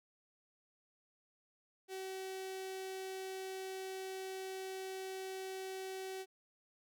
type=tone with notch filter; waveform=sawtooth; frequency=380 Hz; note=F#4; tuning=46 cents sharp; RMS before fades=-44 dBFS; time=1.88-6.26 s; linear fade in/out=50 ms; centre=1200 Hz; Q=1.9; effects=none